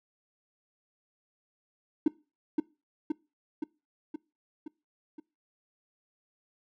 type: tone with echo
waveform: triangle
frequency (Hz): 304.9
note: D#4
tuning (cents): -35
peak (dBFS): -15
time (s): 2.06-2.08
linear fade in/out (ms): 5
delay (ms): 520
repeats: 6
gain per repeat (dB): -4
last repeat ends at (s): 5.2
effects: noise-tail reverb RT60 0.3 s tail -23 dB re dry + tanh soft clip ceiling -16 dBFS